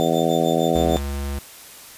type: harmonic tone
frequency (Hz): 82.41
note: E2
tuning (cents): 0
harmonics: 2 / 3 / 4 / 5 / 6 / 7 / 8 / 9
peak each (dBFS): -25 / -25 / -25 / -25 / -25 / -25 / -25 / -25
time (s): 0-0.97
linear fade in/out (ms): 0
type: tone with tremolo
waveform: 35% pulse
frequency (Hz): 3556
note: A7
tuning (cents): +18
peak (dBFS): -27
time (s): 0-0.99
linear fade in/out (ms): 0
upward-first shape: triangle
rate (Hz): 6.6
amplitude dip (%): 100
type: tone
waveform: square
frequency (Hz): 70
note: C#2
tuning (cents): +18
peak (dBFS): -25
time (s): 0.75-1.39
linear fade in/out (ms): 5
effects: white hiss -42 dBFS RMS until 1.97 s + resampled to 32000 Hz